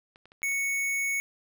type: clicks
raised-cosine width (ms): 0.3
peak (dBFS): -36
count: 6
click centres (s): 0.159 / 0.256 / 0.319 / 0.419 / 0.486 / 0.518
type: tone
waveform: square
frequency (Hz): 2217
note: C#7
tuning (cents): 0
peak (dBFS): -27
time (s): 0.43-1.2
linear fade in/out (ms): 0
effects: none